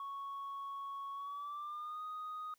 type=tone with pitch glide; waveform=sine; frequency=1108.7 to 1244.5 Hz; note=C#6 to D#6; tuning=0 to 0 cents; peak=-39 dBFS; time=0-2.54 s; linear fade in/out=2 ms; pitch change=+200 cents; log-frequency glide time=1.13-2.03 s; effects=tanh soft clip ceiling -39 dBFS + white hiss -75 dBFS RMS until 2.58 s